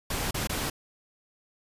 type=noise with dropouts; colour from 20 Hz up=pink; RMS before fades=-30 dBFS; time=0.1-0.7 s; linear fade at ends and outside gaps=5 ms; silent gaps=0.31-0.343 / 0.473-0.494 s; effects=resampled to 32000 Hz